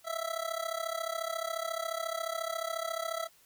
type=tone with amplitude modulation; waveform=25% pulse; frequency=659.3 Hz; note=E5; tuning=in tune; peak=-26 dBFS; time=0.04-3.29 s; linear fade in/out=50 ms; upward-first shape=sine; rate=34.2 Hz; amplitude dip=85%; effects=white hiss -63 dBFS RMS until 3.45 s